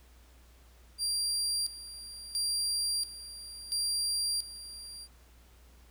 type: tone with tremolo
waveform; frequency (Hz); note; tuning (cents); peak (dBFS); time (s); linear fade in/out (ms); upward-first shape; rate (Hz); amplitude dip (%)
30% pulse; 4749; D8; +18; -26; 0.98-5.08; 50; square; 0.73; 80
effects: added 60 Hz sine -56 dBFS peak until 5.9 s + pink hiss -63 dBFS RMS until 5.9 s